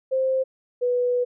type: tone pair in turn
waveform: sine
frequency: 525 / 492.1 Hz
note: C5 / B4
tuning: +6 / -6 cents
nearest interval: minor second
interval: 112 cents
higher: first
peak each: -19 dBFS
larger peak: neither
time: 0.11-0.44 / 0.81-1.25 s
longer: second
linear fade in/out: 20 ms
effects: none